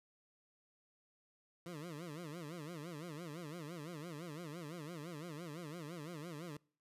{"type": "tone with vibrato", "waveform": "20% pulse", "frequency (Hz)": 160.8, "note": "E3", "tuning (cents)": -43, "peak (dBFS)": -40, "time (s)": [1.66, 6.57], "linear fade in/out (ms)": 2, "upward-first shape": "sine", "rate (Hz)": 5.9, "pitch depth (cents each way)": 190, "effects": ["noise-tail reverb RT60 0.5 s tail -26 dB re dry", "resampled to 32000 Hz"]}